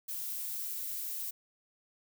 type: noise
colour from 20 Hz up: violet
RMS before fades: -38 dBFS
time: 0.08-1.31 s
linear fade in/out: 10 ms
effects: none